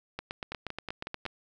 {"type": "two click trains", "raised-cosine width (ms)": 0.3, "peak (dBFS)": [-19, -20], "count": [10, 5], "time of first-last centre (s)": [[0.19, 1.263], [0.52, 1.254]], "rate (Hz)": [8.39, 5.45], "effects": []}